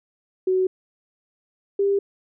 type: tone pair in turn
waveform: sine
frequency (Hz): 373.2 / 398.3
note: F#4 / G4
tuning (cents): +15 / +28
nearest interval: minor second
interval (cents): 113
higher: second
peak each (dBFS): -17 / -17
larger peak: neither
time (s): 0.47-0.67 / 1.79-1.99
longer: neither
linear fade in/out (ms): 5
effects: none